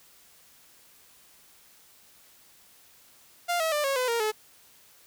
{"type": "tone with pitch steps", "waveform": "sawtooth", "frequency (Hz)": [698.5, 644.2, 594.2, 548, 505.5, 466.2, 430], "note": ["F5", "E5", "D5", "C#5", "B4", "A#4", "A4"], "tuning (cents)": [0, -40, 20, -20, 40, 0, -40], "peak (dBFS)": -21, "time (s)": [3.48, 4.32], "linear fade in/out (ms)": 20, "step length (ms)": 120, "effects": ["white hiss -57 dBFS RMS until 5.06 s"]}